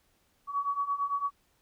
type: beating tone pair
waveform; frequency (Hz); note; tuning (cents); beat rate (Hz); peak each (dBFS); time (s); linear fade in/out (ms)
sine; 1125 / 1133.9; C#6 / C#6; +25 / +39; 8.9; -33 / -30; 0.47-1.31; 50
effects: pink hiss -70 dBFS RMS until 1.61 s